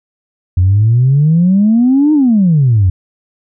sine exponential two-way sweep, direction up then down, 87.31 to 311.3 to 87.31 Hz, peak -5 dBFS, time 0.57-2.9 s, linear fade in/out 5 ms, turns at 2.13 s, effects tanh soft clip ceiling -2 dBFS

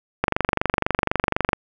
click train, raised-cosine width 0.5 ms, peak -3 dBFS, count 32, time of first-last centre 0.24-1.532 s, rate 24 Hz, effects none

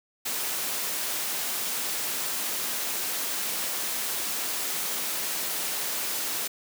white high-pass noise, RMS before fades -30 dBFS, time 0.25-6.48 s, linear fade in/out 10 ms, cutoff 200 Hz, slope 12 dB/octave, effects none

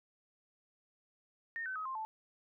sine tone with pitch steps, 1835 / 1525.3 / 1267.9 / 1053.9 / 876.1 Hz, A#6 / G6 / D#6 / C6 / A5, -28 / -48 / +32 / +12 / -8 cents, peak -37 dBFS, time 1.56-2.05 s, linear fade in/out 0 ms, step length 98 ms, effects none

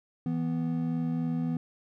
triangle tone pair together, 163.6 / 247 Hz, E3 / B3, -13 / 0 cents, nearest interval perfect fifth, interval 713 cents, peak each -28 dBFS, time 0.26-1.57 s, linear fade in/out 2 ms, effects none

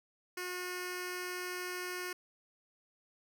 10% pulse tone with notch filter, 361.3 Hz, F#4, 41 cents flat, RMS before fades -40 dBFS, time 0.37-2.13 s, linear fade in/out 5 ms, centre 800 Hz, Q 1.2, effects none

